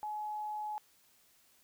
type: tone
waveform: sine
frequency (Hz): 847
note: G#5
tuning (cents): +34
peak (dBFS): -36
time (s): 0.03-0.78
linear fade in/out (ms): 0
effects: white hiss -67 dBFS RMS until 1.63 s